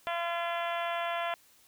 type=harmonic tone; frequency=341.4 Hz; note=F4; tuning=39 cents flat; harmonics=2 / 3 / 4 / 5 / 6 / 7 / 8 / 9 / 10; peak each=-33 / -37 / -39 / -41 / -43 / -44 / -45 / -46 / -47 dBFS; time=0.07-1.34 s; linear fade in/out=0 ms; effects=white hiss -62 dBFS RMS until 1.67 s